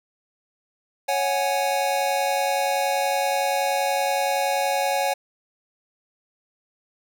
square chord, C# suspended fourth, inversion none, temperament equal, 554.4 / 740 / 830.6 Hz, C#5 / F#5 / G#5, 0 / 0 / 0 cents, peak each -26 dBFS, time 1.08-5.14 s, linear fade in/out 10 ms, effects none

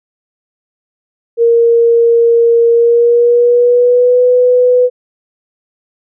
sine tone with pitch glide, 466.2 to 496.8 Hz, A#4 to B4, 0 to +10 cents, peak -5 dBFS, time 1.37-4.9 s, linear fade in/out 50 ms, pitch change +110 cents, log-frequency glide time 2.7-4.22 s, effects none

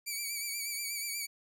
10% pulse tone with vibrato, 2300 Hz, D7, 37 cents flat, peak -26 dBFS, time 0.06-1.27 s, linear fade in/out 20 ms, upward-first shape sine, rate 8.3 Hz, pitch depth 50 cents each way, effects none

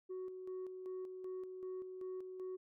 sine tone with tremolo, 371.5 Hz, F#4, 7 cents sharp, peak -39 dBFS, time 0.09-2.57 s, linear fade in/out 20 ms, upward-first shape square, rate 2.6 Hz, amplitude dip 50%, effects tanh soft clip ceiling -40 dBFS

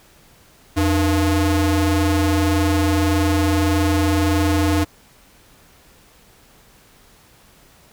45% pulse ring-modulated tone, 194.3 Hz, G3, 15 cents flat, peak -12 dBFS, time 0.76-4.85 s, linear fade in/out 20 ms, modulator 108 Hz, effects pink hiss -51 dBFS RMS until 7.92 s

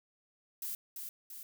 violet noise with echo, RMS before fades -39 dBFS, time 0.62-0.75 s, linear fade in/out 2 ms, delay 340 ms, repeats 2, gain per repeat -4 dB, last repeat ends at 1.43 s, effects none

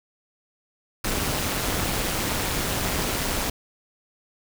pink noise with amplitude modulation, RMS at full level -23 dBFS, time 1.04-3.5 s, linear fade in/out 5 ms, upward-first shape sine, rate 205 Hz, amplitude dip 65%, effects none

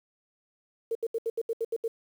sine tone bursts, 455.8 Hz, A#4, 39 cents flat, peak -26 dBFS, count 9, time 0.91-1.88 s, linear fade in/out 5 ms, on 42 ms, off 74 ms, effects 9-bit

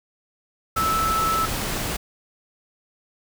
sine tone in noise, 1312 Hz, E6, 9 cents flat, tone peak -20 dBFS, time 0.76-1.46 s, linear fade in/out 10 ms, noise pink, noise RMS -27 dBFS, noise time 0.76-1.97 s, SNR +4 dB, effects none

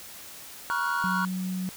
triangle chord, Gb major seventh, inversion first, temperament equal with one note detuned, 956.9 / 1108.7 / 1396.9 / 1480 Hz, Bb5 / Db6 / F6 / Gb6, +45 / 0 / 0 / 0 cents, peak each -29 dBFS, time 0.7-1.25 s, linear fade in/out 0 ms
sine tone, 185 Hz, F#3, in tune, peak -28 dBFS, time 1.04-1.69 s, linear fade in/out 0 ms
effects white hiss -44 dBFS RMS until 1.76 s

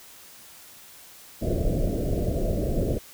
pink low-pass noise, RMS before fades -25 dBFS, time 1.41-2.99 s, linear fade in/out 20 ms, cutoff 670 Hz, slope 96 dB/octave, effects white hiss -48 dBFS RMS until 3.13 s

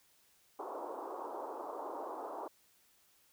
white band-pass noise, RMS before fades -43 dBFS, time 0.59-2.48 s, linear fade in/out 5 ms, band 300 to 1100 Hz, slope 48 dB/octave, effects white hiss -69 dBFS RMS until 3.32 s

